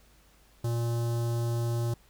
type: tone with notch filter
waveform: square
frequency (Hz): 117.5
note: A#2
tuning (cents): +14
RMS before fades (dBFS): -29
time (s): 0.64-1.94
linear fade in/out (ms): 5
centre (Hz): 2200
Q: 0.54
effects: added 50 Hz sine -61 dBFS peak until 2.09 s + pink hiss -62 dBFS RMS until 2.09 s